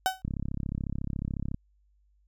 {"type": "tone with exponential decay", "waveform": "35% pulse", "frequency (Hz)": 755, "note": "F#5", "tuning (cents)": 35, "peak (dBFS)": -18, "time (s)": [0.06, 0.22], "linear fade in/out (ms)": 0, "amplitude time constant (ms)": 33}
{"type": "click train", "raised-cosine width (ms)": 5, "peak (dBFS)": -20, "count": 45, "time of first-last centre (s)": [0.25, 1.544], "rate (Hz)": 34}
{"effects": ["added 50 Hz sine -63 dBFS peak until 2.27 s"]}